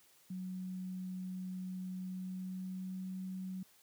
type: tone with pitch glide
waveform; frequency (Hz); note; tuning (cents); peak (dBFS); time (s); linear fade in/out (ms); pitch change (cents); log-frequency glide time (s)
sine; 185 to 187.15; F#3 to F#3; 0 to +20; -39; 0.3-3.63; 5; +20; 1.98-3.1
effects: white hiss -66 dBFS RMS until 3.82 s + high-pass 80 Hz 12 dB/octave